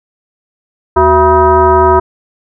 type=tone with frequency modulation; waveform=sine; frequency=670 Hz; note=E5; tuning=28 cents sharp; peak=-4 dBFS; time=0.96-2 s; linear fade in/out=10 ms; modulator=296 Hz; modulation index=1.8; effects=none